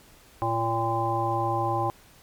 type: harmonic tone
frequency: 114.3 Hz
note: A#2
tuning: 34 cents flat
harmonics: 1 / 3 / 5 / 7 / 9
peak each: -30 / -31 / -33 / -27 / -29 dBFS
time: 0.42-1.9 s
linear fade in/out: 0 ms
effects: pink hiss -54 dBFS RMS until 2.22 s + MP3 96 kbps